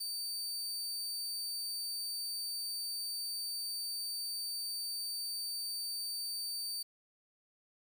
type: tone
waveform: sawtooth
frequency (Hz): 4603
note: D8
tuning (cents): -36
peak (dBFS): -34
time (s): 0-6.83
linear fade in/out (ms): 10
effects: 10-bit